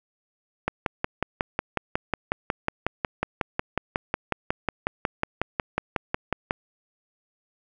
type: click train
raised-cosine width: 0.5 ms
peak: -8 dBFS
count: 33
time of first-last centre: 0.68-6.509 s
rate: 5.49 Hz
effects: none